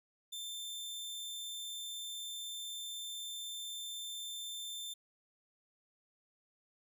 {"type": "tone", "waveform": "sawtooth", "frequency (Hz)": 3562, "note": "A7", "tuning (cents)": 21, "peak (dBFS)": -38, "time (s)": [0.32, 4.94], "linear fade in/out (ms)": 10, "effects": []}